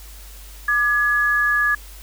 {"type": "tone pair together", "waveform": "sine", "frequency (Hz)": [1196, 1691.4], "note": ["D6", "G#6"], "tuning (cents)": [31, 31], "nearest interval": "tritone", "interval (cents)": 600, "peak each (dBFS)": [-23, -16], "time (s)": [0.68, 1.75], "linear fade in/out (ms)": 5, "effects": ["added 50 Hz sine -38 dBFS peak until 2.02 s", "white hiss -44 dBFS RMS until 2.02 s"]}